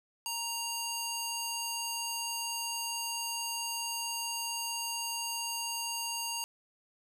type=tone with band-pass filter; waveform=square; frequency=932.3 Hz; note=A#5; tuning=in tune; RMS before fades=-36 dBFS; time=0.26-6.44 s; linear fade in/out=0 ms; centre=7600 Hz; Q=0.7; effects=9-bit